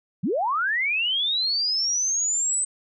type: linear sweep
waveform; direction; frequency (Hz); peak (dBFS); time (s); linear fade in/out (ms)
sine; up; 138.59 to 8150; -21; 0.23-2.65; 10
effects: none